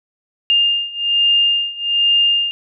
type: beating tone pair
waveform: sine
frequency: 2811 / 2812.2 Hz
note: F7 / F7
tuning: +11 / +11 cents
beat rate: 1.2 Hz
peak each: -17 / -15 dBFS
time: 0.5-2.51 s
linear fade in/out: 0 ms
effects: none